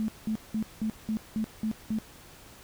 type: tone bursts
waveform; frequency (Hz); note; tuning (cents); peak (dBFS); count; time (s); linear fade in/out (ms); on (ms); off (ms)
sine; 218.1; A3; -15; -26; 8; 0-1.986; 0; 82; 190
effects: pink hiss -51 dBFS RMS until 2.63 s